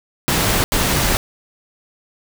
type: noise bursts at uneven times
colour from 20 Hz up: pink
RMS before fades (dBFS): -17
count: 2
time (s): 0.28-0.64 / 0.72-1.17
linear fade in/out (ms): 0
effects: none